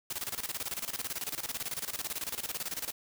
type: noise with tremolo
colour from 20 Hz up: white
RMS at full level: -35 dBFS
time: 0.1-2.92 s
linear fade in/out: 5 ms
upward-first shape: square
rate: 18 Hz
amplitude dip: 80%
effects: none